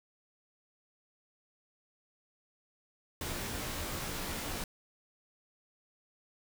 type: noise with comb filter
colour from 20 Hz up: pink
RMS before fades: -38 dBFS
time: 3.21-4.64 s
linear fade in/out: 2 ms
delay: 19 ms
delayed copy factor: -1
effects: none